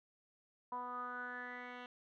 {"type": "tone with low-pass filter sweep", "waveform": "10% pulse", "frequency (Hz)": 246.9, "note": "B3", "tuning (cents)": 0, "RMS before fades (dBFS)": -45, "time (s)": [0.72, 1.86], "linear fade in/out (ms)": 2, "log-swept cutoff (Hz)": [980, 2600], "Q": 8, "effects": []}